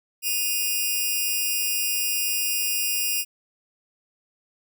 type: tone pair together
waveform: 5% pulse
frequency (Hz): 2497 / 2800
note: D#7 / F7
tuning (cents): +6 / +4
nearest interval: major second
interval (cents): 198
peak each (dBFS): -16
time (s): 0.22-3.25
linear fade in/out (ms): 50
effects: none